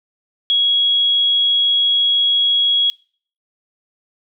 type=tone; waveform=sine; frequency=3322 Hz; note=G#7; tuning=in tune; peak=-12 dBFS; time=0.5-2.9 s; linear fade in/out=0 ms; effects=noise-tail reverb RT60 0.5 s tail -25 dB re dry